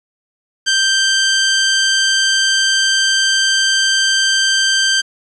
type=tone; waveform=15% pulse; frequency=1568 Hz; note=G6; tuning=in tune; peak=-5 dBFS; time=0.66-5.02 s; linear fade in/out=20 ms; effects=resampled to 24000 Hz + 7-bit